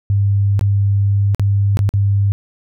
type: tone with dropouts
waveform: sine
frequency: 100.1 Hz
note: G2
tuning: 37 cents sharp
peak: -11 dBFS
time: 0.1-2.32 s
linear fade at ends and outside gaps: 0 ms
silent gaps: 0.593-0.611 / 1.347-1.396 / 1.771-1.791 / 1.891-1.938 s
effects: none